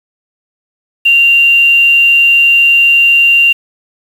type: tone with quantisation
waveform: sine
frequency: 2774 Hz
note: F7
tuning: 12 cents flat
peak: -4 dBFS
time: 1.05-3.53 s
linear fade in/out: 10 ms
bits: 5
effects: none